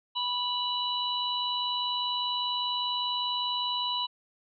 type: harmonic tone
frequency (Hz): 985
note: B5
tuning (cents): -5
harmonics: 1 / 3 / 4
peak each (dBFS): -32 / -32 / -32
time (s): 0.15-4.07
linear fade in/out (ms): 20
effects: none